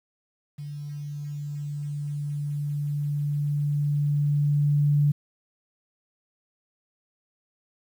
sine tone with level ramp, 145.7 Hz, D3, 13 cents flat, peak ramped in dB -33 to -17 dBFS, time 0.58-5.12 s, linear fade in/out 10 ms, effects 9-bit

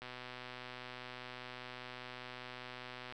click train, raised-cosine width 0.3 ms, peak -30 dBFS, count 389, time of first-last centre 0.02-3.124 s, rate 125 Hz, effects none

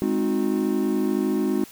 triangle chord, Ab dominant seventh, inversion none, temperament equal with one note detuned, 207.7 / 261.6 / 311.1 / 363.2 Hz, Ab3 / C4 / Eb4 / Gb4, 0 / 0 / 0 / -32 cents, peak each -24 dBFS, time 0.02-1.64 s, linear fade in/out 0 ms, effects white hiss -46 dBFS RMS until 1.71 s

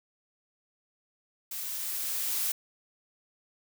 blue noise with level ramp, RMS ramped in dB -37 to -29 dBFS, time 1.51-2.52 s, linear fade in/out 5 ms, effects none

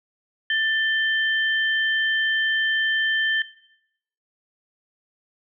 sine tone pair together, 1774 / 3115 Hz, A6 / G7, +14 / -12 cents, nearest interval minor seventh, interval 974 cents, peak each -21 / -25 dBFS, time 0.5-3.42 s, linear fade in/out 2 ms, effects noise-tail reverb RT60 0.8 s tail -18 dB re dry

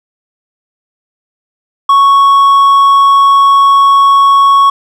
sine tone with hard clipping, 1108.7 Hz, C#6, in tune, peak -4 dBFS, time 1.89-4.7 s, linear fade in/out 5 ms, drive 3 dB, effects none

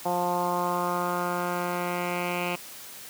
10% pulse tone with low-pass filter sweep, 176.7 Hz, F3, 21 cents sharp, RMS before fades -28 dBFS, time 0.05-2.56 s, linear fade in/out 10 ms, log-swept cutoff 820 to 2600 Hz, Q 3.1, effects white hiss -43 dBFS RMS until 3.09 s + high-pass 100 Hz 12 dB/octave

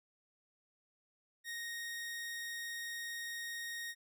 sawtooth tone, 1864.7 Hz, A#6, in tune, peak -37 dBFS, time 1.44-3.95 s, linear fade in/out 50 ms, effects none

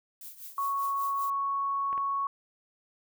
violet noise with tremolo, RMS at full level -42 dBFS, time 0.21-1.3 s, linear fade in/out 2 ms, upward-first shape triangle, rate 5.1 Hz, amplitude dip 80%
sine tone, 1108.7 Hz, C#6, in tune, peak -27 dBFS, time 0.58-2.27 s, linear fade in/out 2 ms
clicks, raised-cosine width 0.5 ms, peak -29 dBFS, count 2, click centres 1.929 / 1.978 s
effects none

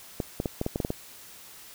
clicks, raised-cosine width 2 ms, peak -14 dBFS, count 9, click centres 0.202 / 0.401 / 0.458 / 0.614 / 0.664 / 0.759 / 0.802 / 0.849 / 0.904 s, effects white hiss -48 dBFS RMS until 1.74 s

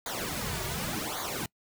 pink noise with flanger, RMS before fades -34 dBFS, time 0.06-1.46 s, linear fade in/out 2 ms, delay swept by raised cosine 0.37 to 3.87 ms, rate 0.88 Hz, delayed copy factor -0.85, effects noise-tail reverb RT60 0.1 s tail -25 dB re dry

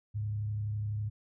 sine tone with frequency modulation, 105 Hz, G#2, 19 cents sharp, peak -31 dBFS, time 0.14-1.1 s, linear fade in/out 20 ms, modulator 32 Hz, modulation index 0.28, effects none

